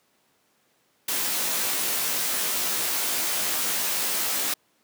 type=noise with comb filter; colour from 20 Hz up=white; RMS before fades=-26 dBFS; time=1.08-4.54 s; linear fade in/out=5 ms; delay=17 ms; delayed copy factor=-0.9; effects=pink hiss -66 dBFS RMS until 4.83 s + high-pass 200 Hz 12 dB/octave